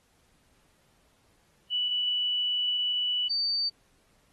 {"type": "tone pair in turn", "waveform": "sine", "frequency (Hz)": [2960, 4596], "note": ["F#7", "D8"], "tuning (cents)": [0, -38], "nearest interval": "minor sixth", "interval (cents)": 762, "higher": "second", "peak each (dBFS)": -25, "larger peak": "neither", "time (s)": [[1.7, 3.29], [3.29, 3.7]], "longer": "first", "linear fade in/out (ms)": 20, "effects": ["pink hiss -67 dBFS RMS until 4.32 s", "AAC 32 kbps"]}